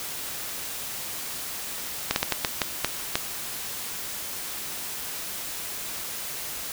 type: slowing click train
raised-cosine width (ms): 0.2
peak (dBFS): -4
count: 8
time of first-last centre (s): 2.11-3.155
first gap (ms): 51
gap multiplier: 1.35
effects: white hiss -34 dBFS RMS until 6.72 s